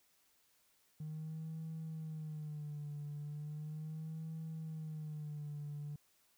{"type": "tone with vibrato", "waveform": "triangle", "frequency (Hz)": 153.3, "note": "D#3", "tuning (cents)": -25, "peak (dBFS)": -38, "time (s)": [1, 5.96], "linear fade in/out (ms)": 5, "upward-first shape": "sine", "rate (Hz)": 0.37, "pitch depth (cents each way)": 77, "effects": ["tanh soft clip ceiling -38 dBFS", "white hiss -73 dBFS RMS until 6.37 s"]}